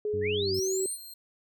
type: tone with pitch glide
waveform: sine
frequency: 420.9 to 379.3 Hz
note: G#4 to F#4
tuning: +23 to +43 cents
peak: -27 dBFS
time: 0.05-0.86 s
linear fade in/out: 2 ms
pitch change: -180 cents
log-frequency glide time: 0.35-0.53 s
type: harmonic tone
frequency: 96.2 Hz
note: G2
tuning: 32 cents flat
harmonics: 1 / 2 / 3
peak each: -35 / -41 / -45 dBFS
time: 0.13-0.6 s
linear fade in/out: 10 ms
type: linear sweep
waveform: sine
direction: up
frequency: 1673 to 9397 Hz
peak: -31 dBFS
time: 0.21-0.98 s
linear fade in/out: 50 ms
type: tone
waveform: 10% pulse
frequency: 4186 Hz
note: C8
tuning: in tune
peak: -36 dBFS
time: 0.54-1.14 s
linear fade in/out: 5 ms
effects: none